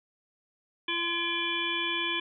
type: harmonic tone with a mistuned harmonic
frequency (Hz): 339.7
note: F4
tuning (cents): -48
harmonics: 1 / 3 / 5 / 7 / 9 / 10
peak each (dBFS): -37 / -36 / -37 / -32 / -35 / -34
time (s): 0.88-2.2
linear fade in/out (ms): 5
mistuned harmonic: 3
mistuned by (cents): +19
effects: none